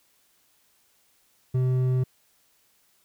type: tone with hard clipping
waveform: sine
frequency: 128 Hz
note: C3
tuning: 38 cents flat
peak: -22 dBFS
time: 1.54-2.04 s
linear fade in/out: 10 ms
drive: 6 dB
effects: white hiss -65 dBFS RMS until 3.04 s